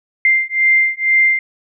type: beating tone pair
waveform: sine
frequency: 2093 / 2095.1 Hz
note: C7 / C7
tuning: 0 / +2 cents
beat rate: 2.1 Hz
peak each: -14 dBFS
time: 0.25-1.39 s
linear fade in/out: 2 ms
effects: none